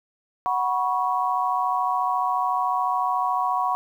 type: chord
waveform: sine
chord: F# suspended fourth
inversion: none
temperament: equal with one note detuned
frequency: 740 / 974.7 / 1108.7 Hz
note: F#5 / B5 / C#6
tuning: 0 / -23 / 0 cents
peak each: -25 dBFS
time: 0.46-3.75 s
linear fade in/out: 0 ms
effects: 9-bit